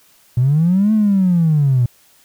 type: linear two-way sweep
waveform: triangle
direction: up then down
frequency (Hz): 117.8 to 220 to 117.8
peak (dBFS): -7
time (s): 0.37-1.86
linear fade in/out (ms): 5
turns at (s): 0.93
effects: tanh soft clip ceiling -8 dBFS + white hiss -52 dBFS RMS until 2.24 s